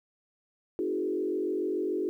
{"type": "tone with frequency modulation", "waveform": "sine", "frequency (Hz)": 366.1, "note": "F#4", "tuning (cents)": -18, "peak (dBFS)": -27, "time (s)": [0.79, 2.09], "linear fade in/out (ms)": 0, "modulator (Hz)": 46.9, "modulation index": 1.3, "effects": ["11-bit"]}